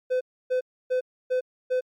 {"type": "tone bursts", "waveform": "triangle", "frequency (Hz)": 508, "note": "B4", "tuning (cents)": 49, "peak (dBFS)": -19, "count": 5, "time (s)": [0.1, 1.81], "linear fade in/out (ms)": 20, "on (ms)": 110, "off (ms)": 290, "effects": ["MP3 96 kbps"]}